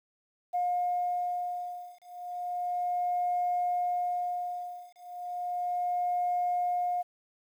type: beating tone pair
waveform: sine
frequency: 713 / 713.34 Hz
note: F5 / F5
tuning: +36 / +37 cents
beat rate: 0.34 Hz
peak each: -31 dBFS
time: 0.53-7.03 s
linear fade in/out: 20 ms
effects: tanh soft clip ceiling -21 dBFS + 10-bit